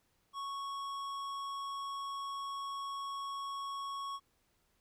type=tone with tanh clipping; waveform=sine; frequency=1107 Hz; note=C#6; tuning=3 cents flat; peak=-40 dBFS; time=0.33-4.2 s; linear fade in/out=50 ms; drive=14 dB; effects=pink hiss -75 dBFS RMS until 4.8 s